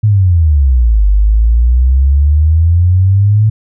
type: exponential two-way sweep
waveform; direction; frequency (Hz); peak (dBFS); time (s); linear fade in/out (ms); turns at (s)
sine; down then up; 110 to 49 to 110; -5; 0.03-3.5; 10; 1.07
effects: none